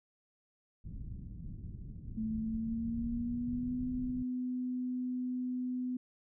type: low-pass noise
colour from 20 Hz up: pink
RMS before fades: -44 dBFS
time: 0.84-4.23 s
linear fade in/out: 10 ms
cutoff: 210 Hz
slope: 24 dB/octave
type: tone with pitch glide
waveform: sine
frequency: 220 to 251.3 Hz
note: A3 to B3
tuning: 0 to +30 cents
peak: -33 dBFS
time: 2.17-5.97 s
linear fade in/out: 5 ms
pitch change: +230 cents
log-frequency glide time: 2.38-3.84 s
effects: none